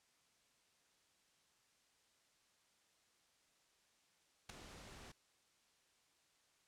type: noise with ADSR envelope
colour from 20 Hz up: pink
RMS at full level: -42 dBFS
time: 4.49-5.12 s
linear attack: 8 ms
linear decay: 4 ms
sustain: -14 dB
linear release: 6 ms
effects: white hiss -75 dBFS RMS until 6.67 s + low-pass 8000 Hz 12 dB/octave